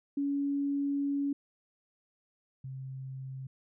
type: tone pair in turn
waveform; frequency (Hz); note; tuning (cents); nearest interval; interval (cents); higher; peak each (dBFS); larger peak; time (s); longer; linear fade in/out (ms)
sine; 281.9 / 132.5; C#4 / C3; +29 / +22; octave + minor second; 1307; first; -28 / -38; first; 0.17-1.33 / 2.64-3.47; first; 5
effects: none